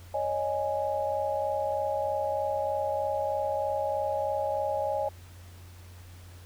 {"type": "chord", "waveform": "sine", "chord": "C# suspended second", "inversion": "none", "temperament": "equal with one note detuned", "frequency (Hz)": [554.4, 617.6, 830.6], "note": ["C#5", "D#5", "G#5"], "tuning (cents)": [0, -13, 0], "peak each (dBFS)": -31, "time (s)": [0.14, 5.09], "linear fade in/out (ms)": 5, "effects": ["added 89 Hz sine -46 dBFS peak until 6.45 s", "pink hiss -55 dBFS RMS until 6.45 s"]}